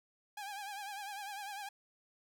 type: tone with vibrato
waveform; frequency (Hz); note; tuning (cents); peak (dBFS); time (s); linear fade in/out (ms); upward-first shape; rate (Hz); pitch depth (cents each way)
sawtooth; 810; G#5; -43; -38; 0.37-1.69; 5; triangle; 10; 90
effects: none